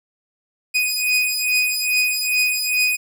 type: beating tone pair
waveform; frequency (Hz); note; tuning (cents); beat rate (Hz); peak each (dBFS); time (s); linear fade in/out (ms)
sawtooth; 2489 / 2491.4; D#7 / D#7; 0 / +2; 2.4; -17; 0.74-2.97; 20
effects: none